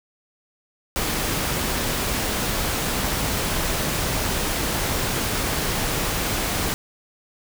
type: noise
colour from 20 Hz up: pink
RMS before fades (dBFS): -24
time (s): 0.96-6.74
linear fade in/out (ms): 0
effects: none